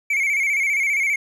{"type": "tone with vibrato", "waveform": "triangle", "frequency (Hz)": 2230, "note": "C#7", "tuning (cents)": 10, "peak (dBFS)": -16, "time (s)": [0.1, 1.16], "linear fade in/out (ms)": 5, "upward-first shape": "square", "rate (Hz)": 15, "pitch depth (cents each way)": 58, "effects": []}